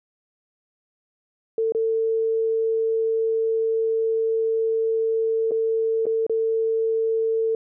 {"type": "tone with dropouts", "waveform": "sine", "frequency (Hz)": 448.2, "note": "A4", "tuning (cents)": 32, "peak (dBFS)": -19, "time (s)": [1.58, 7.55], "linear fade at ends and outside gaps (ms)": 2, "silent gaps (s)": [[1.722, 1.748], [5.51, 5.517], [6.056, 6.066], [6.266, 6.296]], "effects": []}